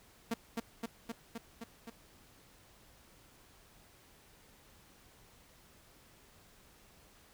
sawtooth tone with echo, 229.8 Hz, A#3, 25 cents flat, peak -28 dBFS, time 0.31-0.34 s, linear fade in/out 5 ms, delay 260 ms, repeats 6, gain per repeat -2 dB, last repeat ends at 1.9 s, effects pink hiss -62 dBFS RMS until 7.33 s

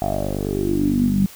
10% pulse tone with low-pass filter sweep, 49.14 Hz, G1, 5 cents sharp, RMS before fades -20 dBFS, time 0.02-1.26 s, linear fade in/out 0 ms, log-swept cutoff 720 to 190 Hz, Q 8.9, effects white hiss -42 dBFS RMS until 1.35 s

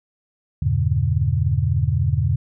sine chord, E diminished seventh, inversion none, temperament just, 82.41 / 98.89 / 118.67 / 142.4 Hz, E2 / G2 / Bb2 / Db3, 0 / +16 / +31 / +47 cents, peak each -22 dBFS, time 0.62-2.36 s, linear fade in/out 5 ms, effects none

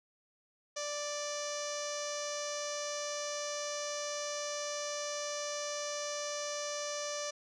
sawtooth tone with low-pass filter, 587.3 Hz, D5, in tune, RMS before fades -38 dBFS, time 0.76-7.31 s, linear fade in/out 10 ms, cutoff 6000 Hz, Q 6.1, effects none

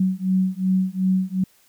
sine beating tone pair, 186 / 188.7 Hz, F#3 / F#3, +9 / +34 cents, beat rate 2.7 Hz, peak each -21 dBFS, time 0-1.44 s, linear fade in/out 5 ms, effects white hiss -58 dBFS RMS until 1.68 s

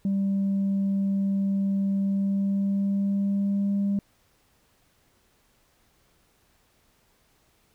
sine tone with pitch glide, 196.3 to 199.73 Hz, G3 to G3, +3 to +33 cents, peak -20 dBFS, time 0.05-3.99 s, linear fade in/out 2 ms, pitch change +30 cents, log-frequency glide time 2.01-3.71 s, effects tanh soft clip ceiling -20 dBFS + pink hiss -65 dBFS RMS until 7.74 s

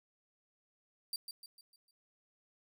sawtooth tone with echo, 4699 Hz, D8, in tune, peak -33 dBFS, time 1.13-1.16 s, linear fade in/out 2 ms, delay 150 ms, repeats 5, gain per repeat -7 dB, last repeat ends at 1.91 s, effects none

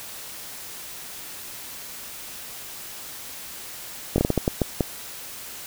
slowing click train, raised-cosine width 2 ms, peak -6 dBFS, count 9, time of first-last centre 4.16-4.808 s, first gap 21 ms, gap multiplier 1.37, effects white hiss -38 dBFS RMS until 5.66 s

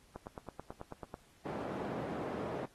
click train, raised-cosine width 1 ms, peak -29 dBFS, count 10, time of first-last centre 0.16-1.141 s, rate 9.17 Hz
white band-pass noise, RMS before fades -40 dBFS, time 1.45-2.66 s, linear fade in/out 10 ms, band 140 to 560 Hz, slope 12 dB/octave
effects pink hiss -66 dBFS RMS until 2.74 s + AAC 32 kbps

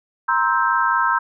sine chord, C dominant seventh, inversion third, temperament just, 941.9 / 1046.5 / 1308.1 / 1569.8 Hz, Bb5 / C6 / E6 / G6, +18 / 0 / -14 / +2 cents, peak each -21 dBFS, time 0.28-1.19 s, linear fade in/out 10 ms, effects none

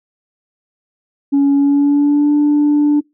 sine tone with pitch glide, 280.5 to 294.1 Hz, C#4 to D4, +21 to +3 cents, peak -7 dBFS, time 1.32-3.01 s, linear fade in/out 20 ms, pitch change +82 cents, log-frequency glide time 1.55-2.33 s, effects noise-tail reverb RT60 0.2 s tail -25 dB re dry + tanh soft clip ceiling -7 dBFS

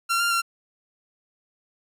sawtooth tone with pitch steps, 1369 / 1394 / 1370 Hz, F6 / F6 / F6, -35 / -4 / -34 cents, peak -17 dBFS, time 0.09-0.42 s, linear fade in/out 20 ms, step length 110 ms, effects resampled to 32000 Hz

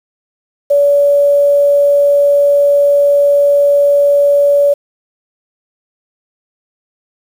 sine tone with quantisation, 571 Hz, D5, 49 cents flat, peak -6 dBFS, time 0.7-4.74 s, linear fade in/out 10 ms, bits 6, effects none

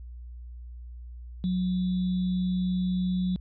sine tone with sample-and-hold, 183.1 Hz, F#3, 18 cents flat, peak -24 dBFS, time 1.44-3.36 s, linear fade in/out 0 ms, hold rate 3675 Hz, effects added 60 Hz sine -39 dBFS peak until 3.4 s + resampled to 11025 Hz

